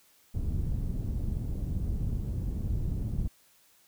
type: low-pass noise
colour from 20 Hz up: pink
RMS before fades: -31 dBFS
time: 0.34-3.28 s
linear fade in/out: 10 ms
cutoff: 150 Hz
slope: 12 dB/octave
effects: white hiss -63 dBFS RMS until 3.87 s